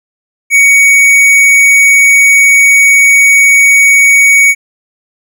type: tone with hard clipping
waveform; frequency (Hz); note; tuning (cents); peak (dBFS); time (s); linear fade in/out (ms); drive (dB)
triangle; 2241; C#7; +18; -4; 0.5-4.55; 50; 15
effects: none